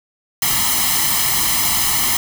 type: noise with comb filter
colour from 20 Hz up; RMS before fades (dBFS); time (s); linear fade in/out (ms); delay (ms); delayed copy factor
white; -17; 0.42-2.17; 2; 0.98; +0.8
effects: none